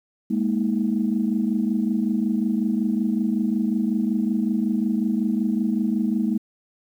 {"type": "chord", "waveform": "sine", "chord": "Ab suspended second", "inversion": "none", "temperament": "equal with one note detuned", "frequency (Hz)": [207.7, 233.1, 317.7], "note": ["Ab3", "Bb3", "Eb4"], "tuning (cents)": [0, 0, 36], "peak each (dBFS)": [-22, -23, -27], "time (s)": [0.3, 6.38], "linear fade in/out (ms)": 10, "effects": ["tanh soft clip ceiling -10 dBFS", "9-bit"]}